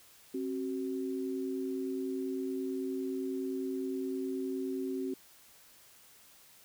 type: tone pair together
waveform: sine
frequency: 266.4 / 376.1 Hz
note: C4 / F#4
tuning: +31 / +28 cents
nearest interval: tritone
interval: 597 cents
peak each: -35 / -36 dBFS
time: 0.34-5.14 s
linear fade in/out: 5 ms
effects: white hiss -59 dBFS RMS until 6.64 s